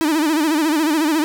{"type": "tone with vibrato", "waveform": "45% pulse", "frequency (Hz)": 309.9, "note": "D#4", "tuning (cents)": -7, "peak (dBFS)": -15, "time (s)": [0.01, 1.24], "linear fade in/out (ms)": 0, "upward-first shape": "sine", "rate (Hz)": 14, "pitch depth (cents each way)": 110, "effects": []}